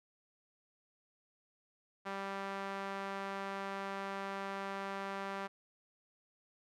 sawtooth tone with band-pass filter, 196.1 Hz, G3, 1 cent sharp, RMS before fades -41 dBFS, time 2.05-5.48 s, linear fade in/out 20 ms, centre 1200 Hz, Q 0.95, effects none

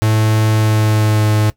45% pulse tone with pitch glide, 109 to 106.88 Hz, A2 to A2, -16 to -50 cents, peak -11 dBFS, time 0.02-1.5 s, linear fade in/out 0 ms, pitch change -34 cents, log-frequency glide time 0.49-1.27 s, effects noise-tail reverb RT60 0.1 s tail -19 dB re dry

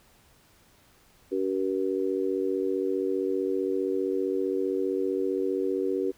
harmonic tone, 95.3 Hz, G2, 48 cents flat, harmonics 3 / 4 / 5, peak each -31 / -27 / -31 dBFS, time 1.31-6.12 s, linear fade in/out 20 ms, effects pink hiss -60 dBFS RMS until 6.17 s

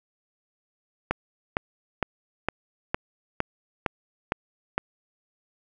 click train, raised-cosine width 0.5 ms, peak -8 dBFS, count 9, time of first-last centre 1.11-4.78 s, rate 2.18 Hz, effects none

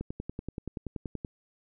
click train, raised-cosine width 3 ms, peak -22 dBFS, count 14, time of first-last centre 0.01-1.248 s, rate 10.5 Hz, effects none

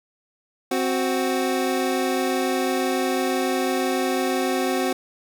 25% pulse tone pair together, 262 / 370 Hz, C4 / F#4, +2 / 0 cents, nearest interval tritone, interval 598 cents, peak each -20 dBFS, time 0.71-4.93 s, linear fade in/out 5 ms, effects none

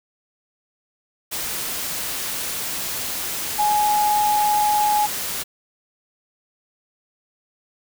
sine tone in noise, 838 Hz, G#5, 15 cents sharp, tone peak -16 dBFS, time 3.58-5.07 s, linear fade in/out 20 ms, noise white, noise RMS -27 dBFS, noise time 1.31-5.44 s, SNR +8 dB, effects none

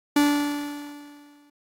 45% pulse tone with exponential decay, 290.8 Hz, D4, 17 cents flat, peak -15 dBFS, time 0.16-1.5 s, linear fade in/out 5 ms, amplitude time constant 290 ms, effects AAC 64 kbps

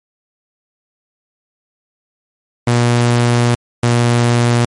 sawtooth tone pair in turn, 120 / 119.58 Hz, B2 / A#2, -49 / +45 cents, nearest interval unison, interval 6 cents, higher first, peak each -6 dBFS, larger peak neither, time 2.67-3.55 / 3.83-4.65 s, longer first, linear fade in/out 5 ms, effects MP3 48 kbps

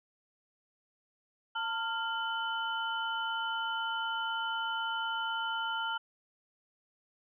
sine tone cluster, 902 / 1394 / 3021 Hz, A5 / F6 / F#7, +43 / -4 / +35 cents, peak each -36 / -34 / -39 dBFS, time 1.55-5.98 s, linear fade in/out 10 ms, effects none

